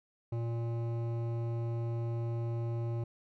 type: tone with hard clipping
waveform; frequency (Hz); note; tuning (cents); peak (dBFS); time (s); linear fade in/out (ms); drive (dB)
triangle; 116.6; A#2; +1; -34; 0.32-3.04; 5; 17
effects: none

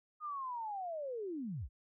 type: linear sweep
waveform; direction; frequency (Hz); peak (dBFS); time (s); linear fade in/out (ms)
sine; down; 1244.5 to 40.59; -38; 0.2-1.69; 50
effects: none

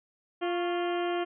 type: harmonic tone with a mistuned harmonic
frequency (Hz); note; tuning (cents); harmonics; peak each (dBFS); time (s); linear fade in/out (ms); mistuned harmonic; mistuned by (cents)
349.2; F4; 0; 1 / 2 / 3 / 4 / 5 / 6 / 7 / 8 / 9; -29 / -33 / -40 / -41 / -44 / -46 / -47 / -45 / -45; 0.41-1.25; 20; 3; +80
effects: none

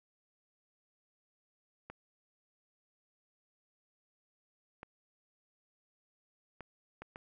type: clicks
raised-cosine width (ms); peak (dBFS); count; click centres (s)
0.5; -30; 5; 1.9 / 4.831 / 6.607 / 7.02 / 7.159
effects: none

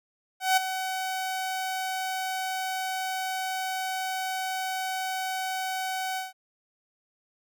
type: tone with ADSR envelope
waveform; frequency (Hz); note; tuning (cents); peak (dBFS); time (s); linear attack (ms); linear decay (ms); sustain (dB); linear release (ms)
sawtooth; 754; F#5; +32; -14; 0.4-6.33; 170; 12; -11; 160
effects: none

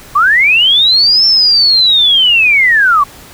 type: linear two-way sweep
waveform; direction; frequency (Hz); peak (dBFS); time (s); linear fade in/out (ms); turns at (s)
sine; up then down; 1094 to 5390 to 1094; -5; 0.15-3.04; 10; 1.26
effects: pink hiss -35 dBFS RMS until 3.33 s

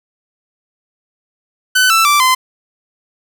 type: tone with pitch steps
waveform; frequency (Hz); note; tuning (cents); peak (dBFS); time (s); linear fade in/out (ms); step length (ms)
sawtooth; 1508 / 1328 / 1169.6 / 1030; F#6 / E6 / D6 / C6; +32 / +12 / -7 / -28; -5; 1.75-2.35; 10; 150
effects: none

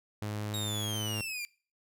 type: tone with pitch glide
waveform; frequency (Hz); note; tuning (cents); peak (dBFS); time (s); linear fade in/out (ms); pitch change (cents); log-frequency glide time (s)
sawtooth; 105.2 to 107.04; G#2 to A2; +23 to -47; -30; 0.22-1.21; 0; +30; 0.66-1.03
type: linear sweep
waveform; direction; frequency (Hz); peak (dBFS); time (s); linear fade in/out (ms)
sawtooth; down; 3800 to 2349; -32; 0.54-1.45; 0
effects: noise-tail reverb RT60 0.4 s tail -23 dB re dry

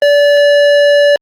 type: tone with hard clipping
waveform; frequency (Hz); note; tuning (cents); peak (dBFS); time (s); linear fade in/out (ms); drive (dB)
sine; 578; D5; -28; -7; 0.02-1.16; 2; 13
effects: Opus 24 kbps

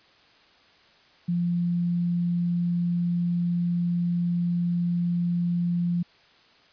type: tone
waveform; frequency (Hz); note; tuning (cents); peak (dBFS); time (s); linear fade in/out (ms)
sine; 173.7; F3; -9; -22; 1.28-6.03; 10
effects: white hiss -57 dBFS RMS until 6.72 s + resampled to 11025 Hz

